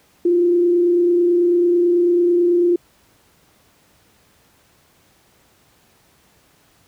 sine tone with frequency modulation, 349.2 Hz, F4, in tune, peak -12 dBFS, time 0.25-2.76 s, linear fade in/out 5 ms, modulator 29.1 Hz, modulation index 0.27, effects pink hiss -56 dBFS RMS until 6.87 s + high-pass 60 Hz 12 dB/octave

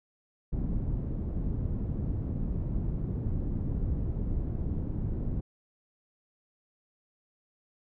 pink low-pass noise, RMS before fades -31 dBFS, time 0.52-5.41 s, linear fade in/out 10 ms, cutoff 210 Hz, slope 12 dB/octave, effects none

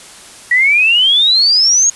sine exponential sweep, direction up, 1913 to 6710 Hz, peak -7 dBFS, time 0.51-1.9 s, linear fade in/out 5 ms, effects white hiss -36 dBFS RMS until 1.95 s + resampled to 24000 Hz

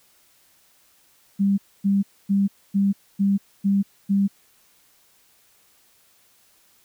sine tone bursts, 198.1 Hz, G3, 18 cents sharp, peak -16 dBFS, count 7, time 1.39-4.28 s, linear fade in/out 20 ms, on 190 ms, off 260 ms, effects white hiss -59 dBFS RMS until 6.84 s

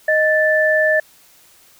sine tone pair together, 622.3 / 1760.1 Hz, D#5 / A6, 0 / 0 cents, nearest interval octave + tritone, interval 1800 cents, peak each -15 / -15 dBFS, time 0.08-1 s, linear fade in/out 5 ms, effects white hiss -50 dBFS RMS until 1.79 s

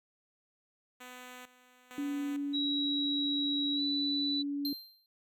5% pulse tone with tremolo, 250.5 Hz, B3, 25 cents sharp, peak -35 dBFS, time 1-2.57 s, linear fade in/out 10 ms, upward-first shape square, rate 1.1 Hz, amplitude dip 80%
sine tone, 284.9 Hz, C#4, 48 cents sharp, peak -32 dBFS, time 1.98-4.73 s, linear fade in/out 2 ms
sine tone with pitch glide, 3870 to 3970 Hz, B7 to B7, -36 to +8 cents, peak -31 dBFS, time 2.53-4.43 s, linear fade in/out 20 ms, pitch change +44 cents, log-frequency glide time 3.75-3.81 s
square tone with exponential decay, 4152 Hz, C8, 14 cents flat, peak -32 dBFS, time 4.65-5.06 s, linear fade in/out 1 ms, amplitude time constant 88 ms
effects none

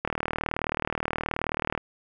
click train, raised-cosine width 0.5 ms, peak -11 dBFS, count 68, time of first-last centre 0.05-1.777 s, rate 38.8 Hz, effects none

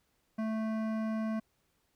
triangle tone with hard clipping, 220 Hz, A3, in tune, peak -33 dBFS, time 0.38-1.4 s, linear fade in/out 10 ms, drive 18 dB, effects pink hiss -75 dBFS RMS until 1.95 s

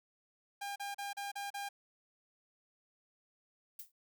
sawtooth tone bursts, 804 Hz, G5, 44 cents sharp, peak -35 dBFS, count 6, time 0.61-1.69 s, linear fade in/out 10 ms, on 150 ms, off 36 ms
violet noise with exponential decay, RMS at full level -41 dBFS, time 3.79-3.92 s, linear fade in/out 5 ms, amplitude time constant 27 ms
effects none

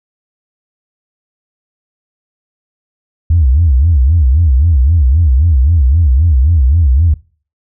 sine tone with vibrato, 73.42 Hz, D2, in tune, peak -5 dBFS, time 3.3-7.14 s, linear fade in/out 5 ms, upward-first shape sine, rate 3.8 Hz, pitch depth 290 cents each way, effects noise-tail reverb RT60 0.4 s tail -21 dB re dry + tanh soft clip ceiling -1 dBFS

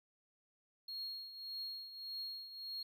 triangle tone with tremolo, 4275 Hz, C8, 36 cents sharp, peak -39 dBFS, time 0.88-2.83 s, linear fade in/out 5 ms, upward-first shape triangle, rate 1.7 Hz, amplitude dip 70%, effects none

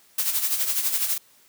blue noise with tremolo, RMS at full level -22 dBFS, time 0.18-1.18 s, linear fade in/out 5 ms, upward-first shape sine, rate 12 Hz, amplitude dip 60%, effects white hiss -57 dBFS RMS until 1.48 s + high-pass 80 Hz 12 dB/octave

